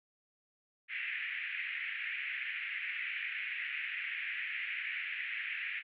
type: band-pass noise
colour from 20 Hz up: pink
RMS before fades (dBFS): -39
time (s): 0.88-5.83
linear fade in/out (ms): 50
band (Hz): 1800 to 2600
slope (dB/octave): 48
effects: none